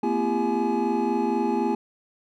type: tone cluster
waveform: triangle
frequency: 228.3 / 252.2 / 337.7 / 400.6 / 845 Hz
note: A#3 / B3 / E4 / G4 / G#5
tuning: -36 / +36 / +42 / +38 / +30 cents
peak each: -26 dBFS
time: 0.03-1.75 s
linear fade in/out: 5 ms
effects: none